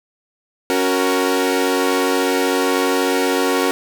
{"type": "chord", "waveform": "sawtooth", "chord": "F# major", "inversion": "second", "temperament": "equal", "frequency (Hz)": [277.2, 370, 466.2], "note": ["C#4", "F#4", "A#4"], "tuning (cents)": [0, 0, 0], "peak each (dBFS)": -16, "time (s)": [0.7, 3.71], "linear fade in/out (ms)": 0, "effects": ["7-bit"]}